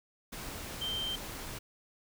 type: tone in noise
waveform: sine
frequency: 3136 Hz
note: G7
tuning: in tune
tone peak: -33 dBFS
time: 0.81-1.16 s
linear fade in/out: 10 ms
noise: pink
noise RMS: -42 dBFS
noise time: 0.32-1.59 s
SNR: +6 dB
effects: none